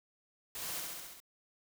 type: noise with echo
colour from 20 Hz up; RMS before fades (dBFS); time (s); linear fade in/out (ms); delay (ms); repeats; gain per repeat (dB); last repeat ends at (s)
white; -42; 0.55-0.8; 2; 67; 6; -2; 1.202
effects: none